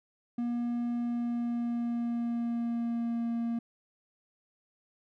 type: tone with pitch glide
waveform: triangle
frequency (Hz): 238.7 to 233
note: A#3 to A#3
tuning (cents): +41 to -1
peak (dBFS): -27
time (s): 0.38-3.59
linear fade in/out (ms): 5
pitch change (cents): -42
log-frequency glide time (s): 0.94-3.29
effects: none